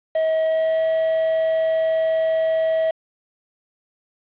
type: tone with pitch glide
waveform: triangle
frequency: 639 to 644.6 Hz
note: D#5 to E5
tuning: +46 to -39 cents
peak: -15 dBFS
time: 0.15-2.91 s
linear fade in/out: 5 ms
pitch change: +15 cents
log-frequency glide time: 0.42-0.82 s
effects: resampled to 8000 Hz + 7-bit